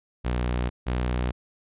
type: tone pair in turn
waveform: sawtooth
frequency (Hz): 61.1 / 61.6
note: B1 / B1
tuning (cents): -18 / -4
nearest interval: unison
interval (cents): 14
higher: second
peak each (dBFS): -20 / -20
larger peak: neither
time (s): 0.24-0.7 / 0.86-1.32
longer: neither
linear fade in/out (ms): 20
effects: resampled to 8000 Hz